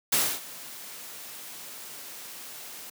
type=noise with ADSR envelope; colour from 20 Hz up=white; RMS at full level=-22 dBFS; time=0.12-2.9 s; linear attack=8 ms; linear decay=270 ms; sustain=-20 dB; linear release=7 ms; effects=high-pass 150 Hz 12 dB/octave